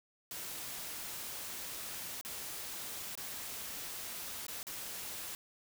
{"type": "noise with dropouts", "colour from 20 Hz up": "white", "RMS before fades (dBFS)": -43, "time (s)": [0.31, 5.35], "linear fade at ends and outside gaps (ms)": 1, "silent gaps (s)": [[2.212, 2.249], [3.153, 3.175], [4.467, 4.482], [4.63, 4.668]], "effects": []}